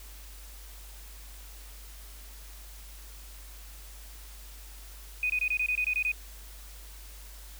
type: tone bursts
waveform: sine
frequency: 2489 Hz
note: D#7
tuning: in tune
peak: -25 dBFS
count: 10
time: 5.23-6.117 s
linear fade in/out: 2 ms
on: 68 ms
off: 23 ms
effects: added 50 Hz sine -45 dBFS peak until 7.59 s + white hiss -51 dBFS RMS until 7.59 s